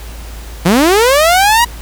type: linear sweep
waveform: sawtooth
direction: up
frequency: 157.6 to 973 Hz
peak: -3 dBFS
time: 0.65-1.65 s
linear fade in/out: 10 ms
effects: added 55 Hz sine -26 dBFS peak until 1.81 s + pink hiss -34 dBFS RMS until 1.81 s